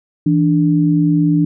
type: tone pair together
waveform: sine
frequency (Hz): 164.31 / 293.7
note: E3 / D4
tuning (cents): -5 / 0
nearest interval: minor seventh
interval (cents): 1005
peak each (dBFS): -13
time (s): 0.26-1.45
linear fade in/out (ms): 5
effects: none